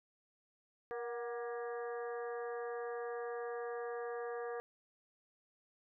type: harmonic tone with a mistuned harmonic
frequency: 236.6 Hz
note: A#3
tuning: 26 cents sharp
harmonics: 2 / 3 / 4 / 5 / 6 / 7 / 8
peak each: -40 / -47 / -56 / -50 / -61 / -51 / -58 dBFS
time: 0.91-4.6 s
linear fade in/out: 0 ms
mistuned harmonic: 3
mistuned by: +55 cents
effects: none

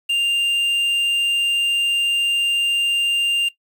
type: tone with quantisation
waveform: triangle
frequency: 2794 Hz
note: F7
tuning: in tune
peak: -14 dBFS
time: 0.09-3.49 s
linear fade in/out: 10 ms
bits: 7
effects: noise-tail reverb RT60 0.1 s tail -17 dB re dry

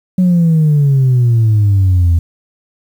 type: exponential sweep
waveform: sine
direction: down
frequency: 186.1 to 82.41 Hz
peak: -5 dBFS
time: 0.18-2.19 s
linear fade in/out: 5 ms
effects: tanh soft clip ceiling -5 dBFS + 7-bit

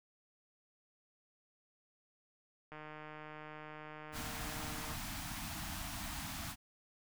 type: click train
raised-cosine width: 0.5 ms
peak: -34 dBFS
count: 340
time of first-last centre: 2.72-4.936 s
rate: 153 Hz
type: band-stop noise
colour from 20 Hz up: pink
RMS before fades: -43 dBFS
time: 4.12-6.56 s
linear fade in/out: 50 ms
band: 320 to 640 Hz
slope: 96 dB/octave
effects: none

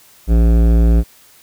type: tone with hard clipping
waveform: sine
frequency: 57 Hz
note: A#1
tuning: 38 cents flat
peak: -10 dBFS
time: 0.27-1.04 s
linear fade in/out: 50 ms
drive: 15 dB
effects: white hiss -47 dBFS RMS until 1.42 s

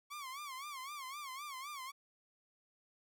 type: tone with vibrato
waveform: sawtooth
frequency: 1110 Hz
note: C#6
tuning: 2 cents sharp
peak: -40 dBFS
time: 0.1-1.92 s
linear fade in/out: 20 ms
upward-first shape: sine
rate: 3.9 Hz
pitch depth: 140 cents each way
effects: none

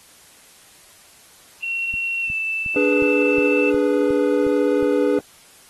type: tone with pitch glide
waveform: sine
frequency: 2728 to 2649 Hz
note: F7 to E7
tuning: -41 to +8 cents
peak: -21 dBFS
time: 1.63-3.7 s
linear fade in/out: 2 ms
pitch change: -51 cents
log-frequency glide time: 2.22-2.32 s
type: click train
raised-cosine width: 5 ms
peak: -24 dBFS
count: 9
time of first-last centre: 1.94-4.828 s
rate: 2.77 Hz
type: chord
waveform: triangle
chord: G# diminished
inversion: second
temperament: equal with one note detuned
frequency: 291 / 415.3 / 493.9 Hz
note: D4 / G#4 / B4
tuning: -16 / 0 / 0 cents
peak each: -18 dBFS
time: 2.76-5.19 s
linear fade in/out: 2 ms
effects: white hiss -49 dBFS RMS until 5.69 s + AAC 32 kbps

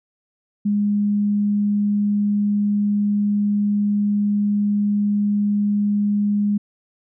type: tone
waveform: sine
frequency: 205.6 Hz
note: G#3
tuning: 17 cents flat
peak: -16 dBFS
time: 0.65-6.58 s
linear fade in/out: 10 ms
effects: none

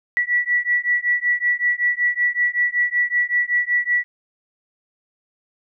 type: beating tone pair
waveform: sine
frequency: 1946 / 1951.3 Hz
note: B6 / B6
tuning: -26 / -21 cents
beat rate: 5.3 Hz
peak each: -20 dBFS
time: 0.17-4.04 s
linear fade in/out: 0 ms
effects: none

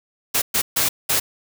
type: noise bursts at uneven times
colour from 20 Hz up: white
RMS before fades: -19 dBFS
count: 4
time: 0.34-0.42 / 0.54-0.62 / 0.76-0.89 / 1.09-1.2 s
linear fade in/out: 10 ms
effects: none

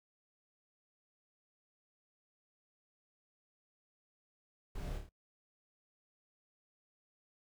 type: noise with echo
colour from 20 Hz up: brown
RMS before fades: -42 dBFS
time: 4.75-4.98 s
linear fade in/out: 5 ms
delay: 28 ms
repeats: 4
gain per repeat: -4 dB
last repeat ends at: 5.092 s
effects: noise-tail reverb RT60 0.1 s tail -24 dB re dry

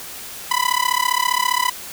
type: tone with amplitude modulation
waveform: sawtooth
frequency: 996 Hz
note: B5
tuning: 14 cents sharp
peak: -9 dBFS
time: 0.51-1.7 s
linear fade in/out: 5 ms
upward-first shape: sine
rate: 35 Hz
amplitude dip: 100%
effects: white hiss -34 dBFS RMS until 1.92 s

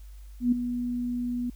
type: tone with ADSR envelope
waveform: sine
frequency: 243.8 Hz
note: B3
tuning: 22 cents flat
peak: -17 dBFS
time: 0.4-1.5 s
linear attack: 120 ms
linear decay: 9 ms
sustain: -10 dB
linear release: 5 ms
effects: added 50 Hz sine -42 dBFS peak until 1.55 s + white hiss -62 dBFS RMS until 1.55 s

